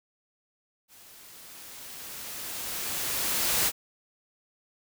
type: noise with level ramp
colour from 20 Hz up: white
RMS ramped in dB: -53 to -24 dBFS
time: 0.88-3.72 s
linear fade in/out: 50 ms
effects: none